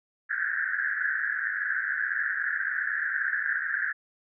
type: band-pass noise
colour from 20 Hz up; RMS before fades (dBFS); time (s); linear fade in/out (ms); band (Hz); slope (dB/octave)
pink; -29; 0.29-3.93; 20; 1500 to 1800; 96
effects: none